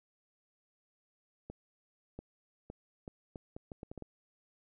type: accelerating click train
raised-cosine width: 2 ms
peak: -30 dBFS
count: 11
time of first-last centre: 1.5-4.023 s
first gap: 690 ms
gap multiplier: 0.74
effects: none